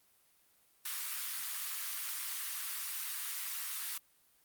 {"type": "high-pass noise", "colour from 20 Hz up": "white", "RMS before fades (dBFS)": -39, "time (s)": [0.85, 3.98], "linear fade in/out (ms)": 5, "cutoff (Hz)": 1100, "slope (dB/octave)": 24, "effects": ["white hiss -69 dBFS RMS until 4.44 s", "Opus 32 kbps"]}